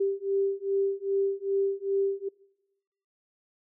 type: beating tone pair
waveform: sine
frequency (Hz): 392 / 394.5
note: G4 / G4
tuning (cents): 0 / +11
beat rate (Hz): 2.5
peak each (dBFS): -28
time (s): 0-2.29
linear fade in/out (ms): 10
effects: noise-tail reverb RT60 1.0 s tail -24 dB re dry